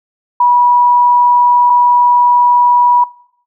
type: tone pair in turn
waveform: sine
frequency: 973 / 973 Hz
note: B5 / B5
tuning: -26 / -26 cents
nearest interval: unison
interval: 0 cents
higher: neither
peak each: -6 dBFS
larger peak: neither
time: 0.4-1.7 / 1.7-3.04 s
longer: second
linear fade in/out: 5 ms
effects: noise-tail reverb RT60 0.7 s tail -22 dB re dry